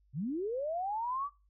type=linear sweep; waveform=sine; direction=up; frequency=117.4 to 1174.7 Hz; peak=-32 dBFS; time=0.13-1.3 s; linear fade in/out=50 ms; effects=noise-tail reverb RT60 0.3 s tail -23 dB re dry + added 50 Hz sine -65 dBFS peak until 1.49 s